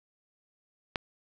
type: click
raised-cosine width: 0.3 ms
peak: -13 dBFS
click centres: 0.958 s
effects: none